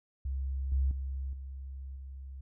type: tone with level steps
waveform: sine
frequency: 67 Hz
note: C2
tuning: 42 cents sharp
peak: -31 / -25 / -33 / -39 / -41 dBFS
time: 0.25-2.41 s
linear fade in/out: 5 ms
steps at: 0.72 / 0.91 / 1.33 / 1.96 s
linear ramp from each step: 2 ms
effects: none